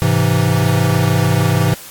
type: chord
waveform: square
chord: Ab augmented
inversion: none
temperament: equal with one note detuned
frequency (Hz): 104.37 / 130.81 / 164.81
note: Ab2 / C3 / E3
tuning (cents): +9 / 0 / 0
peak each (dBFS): -17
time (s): 0.02-1.74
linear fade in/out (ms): 0
effects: white hiss -35 dBFS RMS until 1.9 s + AAC 64 kbps